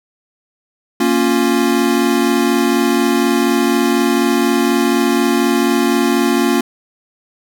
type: chord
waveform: square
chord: Bb minor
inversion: none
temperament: equal with one note detuned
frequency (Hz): 233.1 / 277.2 / 351.7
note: Bb3 / Db4 / F4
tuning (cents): 0 / 0 / +12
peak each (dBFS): -17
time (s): 1-6.61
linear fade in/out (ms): 5
effects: none